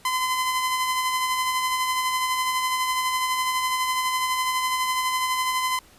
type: tone with tremolo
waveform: sawtooth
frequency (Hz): 1023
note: C6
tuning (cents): -39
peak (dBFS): -17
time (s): 0.05-5.79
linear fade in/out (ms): 2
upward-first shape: sine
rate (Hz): 12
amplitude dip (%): 35
effects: pink hiss -53 dBFS RMS until 5.98 s + resampled to 32000 Hz